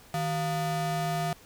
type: ring-modulated tone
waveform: square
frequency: 269.8 Hz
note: C#4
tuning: 47 cents flat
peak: -25 dBFS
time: 0.14-1.33 s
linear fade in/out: 2 ms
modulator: 427 Hz
effects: pink hiss -54 dBFS RMS until 1.45 s